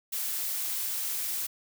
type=noise; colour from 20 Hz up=blue; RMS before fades=-32 dBFS; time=0.12-1.47 s; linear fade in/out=10 ms; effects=none